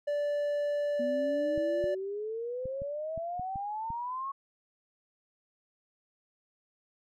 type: tone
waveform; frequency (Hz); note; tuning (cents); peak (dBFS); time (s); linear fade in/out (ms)
triangle; 583; D5; -13; -26; 0.07-1.95; 10
type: exponential sweep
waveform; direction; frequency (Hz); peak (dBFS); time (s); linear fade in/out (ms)
sine; up; 241.3 to 1108.7; -33; 0.99-4.32; 10
type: clicks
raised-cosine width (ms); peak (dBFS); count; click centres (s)
5; -30; 8; 1.578 / 1.841 / 2.656 / 2.819 / 3.177 / 3.396 / 3.558 / 3.904
effects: none